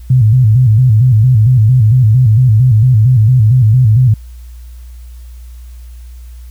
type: tone with vibrato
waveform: sine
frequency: 117.6 Hz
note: A#2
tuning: 16 cents sharp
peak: -4 dBFS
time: 0.1-4.14 s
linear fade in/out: 5 ms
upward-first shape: square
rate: 4.4 Hz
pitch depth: 150 cents each way
effects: added 60 Hz sine -28 dBFS peak until 6.5 s + white hiss -49 dBFS RMS until 6.5 s